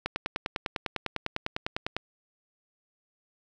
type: click train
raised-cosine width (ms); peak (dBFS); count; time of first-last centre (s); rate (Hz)
0.3; -13; 20; 0.06-1.966; 9.97
effects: none